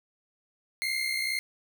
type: tone pair together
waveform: 30% pulse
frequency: 2085 / 2147 Hz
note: C7 / C7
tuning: -7 / +44 cents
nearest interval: minor second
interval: 51 cents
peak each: -28 dBFS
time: 0.82-1.39 s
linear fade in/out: 0 ms
effects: 10-bit